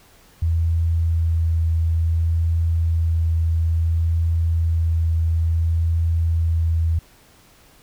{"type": "tone with vibrato", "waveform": "sine", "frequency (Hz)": 82.41, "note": "E2", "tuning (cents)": 0, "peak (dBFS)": -16, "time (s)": [0.42, 6.99], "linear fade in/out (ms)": 5, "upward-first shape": "triangle", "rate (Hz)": 0.58, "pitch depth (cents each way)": 12, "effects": ["pink hiss -52 dBFS RMS until 7.82 s"]}